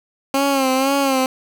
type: tone with vibrato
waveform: 15% pulse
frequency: 269.6 Hz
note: C#4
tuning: 48 cents flat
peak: -9 dBFS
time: 0.34-1.26 s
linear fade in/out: 2 ms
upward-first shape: sine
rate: 2 Hz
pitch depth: 63 cents each way
effects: none